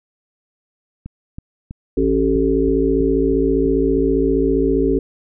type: click train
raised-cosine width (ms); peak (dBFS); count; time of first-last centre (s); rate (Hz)
5; -18; 10; 1.06-3.982; 3.08
type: harmonic tone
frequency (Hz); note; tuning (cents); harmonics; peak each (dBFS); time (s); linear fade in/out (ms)
55; A1; 0; 1 / 3 / 5 / 7 / 8; -22 / -29 / -18 / -18 / -20; 1.97-4.99; 5
effects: none